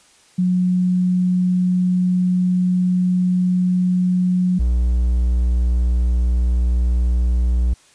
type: tone pair in turn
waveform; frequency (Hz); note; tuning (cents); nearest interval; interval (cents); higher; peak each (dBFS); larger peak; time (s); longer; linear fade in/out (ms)
sine / triangle; 181.5 / 60.42; F#3 / B1; -33 / -37; octave + perfect fifth; 1904; first; -14 / -12; second; 0.38-4.59 / 4.59-7.74; first; 10
effects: white hiss -52 dBFS RMS until 7.94 s + resampled to 22050 Hz